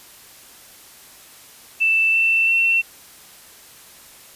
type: tone with pitch steps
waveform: sine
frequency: 2655 / 2676 / 2704 Hz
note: E7 / E7 / E7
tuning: +12 / +25 / +43 cents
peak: -14 dBFS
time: 1.8-2.82 s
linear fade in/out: 20 ms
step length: 340 ms
effects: white hiss -45 dBFS RMS until 4.35 s + resampled to 32000 Hz